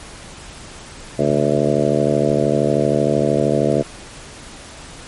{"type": "harmonic tone with a mistuned harmonic", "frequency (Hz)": 73, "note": "D2", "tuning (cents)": -10, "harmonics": [2, 3, 4, 5, 6, 7, 8, 9], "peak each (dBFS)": [-22, -22, -22, -22, -22, -22, -22, -22], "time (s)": [1.18, 3.83], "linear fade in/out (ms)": 20, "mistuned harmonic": 2, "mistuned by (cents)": -110, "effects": ["pink hiss -37 dBFS RMS until 5.07 s", "MP3 48 kbps"]}